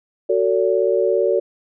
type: tone cluster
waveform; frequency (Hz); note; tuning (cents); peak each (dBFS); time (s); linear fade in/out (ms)
sine; 372.8 / 450.3 / 569; F#4 / A4 / C#5; +13 / +40 / +45; -19; 0.29-1.4; 10
effects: none